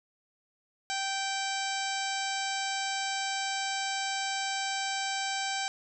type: harmonic tone with a mistuned harmonic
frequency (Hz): 780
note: G5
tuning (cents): -9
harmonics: 1 / 2 / 3 / 4 / 5 / 6 / 7 / 8 / 9 / 10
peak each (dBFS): -34 / -37 / -39 / -40 / -41 / -42 / -42 / -43 / -44 / -44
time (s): 0.9-5.68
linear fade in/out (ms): 0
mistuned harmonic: 9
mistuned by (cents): +52
effects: none